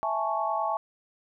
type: chord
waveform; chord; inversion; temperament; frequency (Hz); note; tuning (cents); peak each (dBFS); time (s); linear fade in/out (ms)
sine; A major seventh; second; equal; 659.3 / 830.6 / 880 / 1108.7; E5 / G#5 / A5 / C#6; 0 / 0 / 0 / 0; -31; 0.03-0.77; 0
effects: none